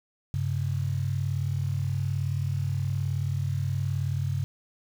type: tone pair together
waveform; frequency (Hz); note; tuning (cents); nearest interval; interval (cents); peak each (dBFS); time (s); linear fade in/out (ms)
sine; 97.3 / 136.17; G2 / C#3; -12 / -31; tritone; 581; -28; 0.34-4.44; 0
effects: 8-bit